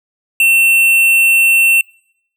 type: tone with tanh clipping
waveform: sine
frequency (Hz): 2700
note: E7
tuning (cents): +41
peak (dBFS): -9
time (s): 0.4-1.81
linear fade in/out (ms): 2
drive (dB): 15
effects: noise-tail reverb RT60 0.7 s tail -26 dB re dry